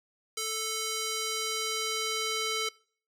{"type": "tone with band-pass filter sweep", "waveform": "square", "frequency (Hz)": 440, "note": "A4", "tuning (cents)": 0, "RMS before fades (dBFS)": -32, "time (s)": [0.37, 2.69], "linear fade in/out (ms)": 5, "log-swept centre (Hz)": [6800, 4000], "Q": 0.87, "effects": ["noise-tail reverb RT60 0.5 s tail -24 dB re dry"]}